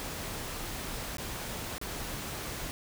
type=noise with dropouts; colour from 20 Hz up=pink; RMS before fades=-38 dBFS; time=0-2.71 s; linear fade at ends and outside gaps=0 ms; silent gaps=1.17-1.183 / 1.781-1.814 s; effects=none